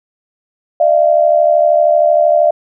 sine tone pair together, 607 / 679.9 Hz, D#5 / F5, -43 / -47 cents, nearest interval major second, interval 196 cents, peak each -10 dBFS, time 0.8-2.51 s, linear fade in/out 5 ms, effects none

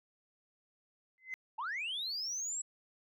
sine tone with exponential growth, 2051 Hz, C7, 35 cents flat, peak -33 dBFS, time 1.18-1.34 s, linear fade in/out 0 ms, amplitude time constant 34 ms
sine linear sweep, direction up, 830.6 to 7830 Hz, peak -34 dBFS, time 1.58-2.62 s, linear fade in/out 10 ms
effects tanh soft clip ceiling -33 dBFS

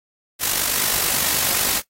white noise with amplitude modulation, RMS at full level -18 dBFS, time 0.39-1.82 s, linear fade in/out 50 ms, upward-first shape sine, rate 49.3 Hz, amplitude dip 50%, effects noise-tail reverb RT60 0.1 s tail -17 dB re dry + AAC 48 kbps

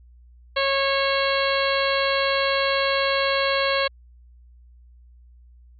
harmonic tone with a mistuned harmonic, 548 Hz, C#5, 20 cents flat, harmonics 1 / 2 / 3 / 4 / 5 / 6 / 7 / 8, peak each -23 / -26 / -28 / -29 / -30 / -31 / -31 / -32 dBFS, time 0.56-3.88 s, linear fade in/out 10 ms, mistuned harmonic 7, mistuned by +62 cents, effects added 60 Hz sine -47 dBFS peak until 5.79 s

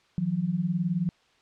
sine beating tone pair, 161.3 / 180.3 Hz, E3 / F#3, -37 / -45 cents, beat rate 19 Hz, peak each -29 / -26 dBFS, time 0.18-1.09 s, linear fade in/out 0 ms, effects white hiss -63 dBFS RMS until 1.41 s + low-pass 4000 Hz 12 dB/octave

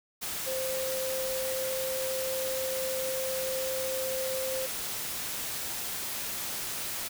sine tone in noise, 523.3 Hz, C5, in tune, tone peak -31 dBFS, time 0.46-4.67 s, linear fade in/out 20 ms, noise white, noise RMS -35 dBFS, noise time 0.21-7.09 s, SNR +1 dB, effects none

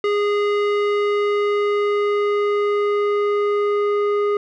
square tone with low-pass filter sweep, 411.7 Hz, G#4, 15 cents flat, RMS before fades -19 dBFS, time 0.04-4.37 s, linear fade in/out 2 ms, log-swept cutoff 2700 to 1400 Hz, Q 0.96, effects none

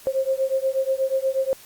sine beating tone pair, 528 / 536.3 Hz, C5 / C5, +16 / +43 cents, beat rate 8.3 Hz, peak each -23 dBFS, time 0.07-1.53 s, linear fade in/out 0 ms, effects white hiss -47 dBFS RMS until 1.65 s + Opus 48 kbps

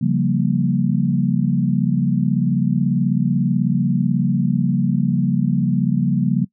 sine chord, G half-diminished seventh, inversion second, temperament equal with one note detuned, 138.59 / 174.61 / 194.87 / 233.1 Hz, Db3 / F3 / G3 / Bb3, 0 / 0 / -10 / 0 cents, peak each -20 / -20 / -21 / -21 dBFS, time 0.01-6.45 s, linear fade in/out 10 ms, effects noise-tail reverb RT60 0.1 s tail -23 dB re dry

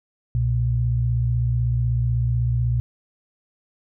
sine tone pair together, 63.32 / 119.4 Hz, B1 / A#2, +44 / +42 cents, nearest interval major seventh, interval 1098 cents, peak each -24 / -19 dBFS, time 0.35-2.8 s, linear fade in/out 0 ms, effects none

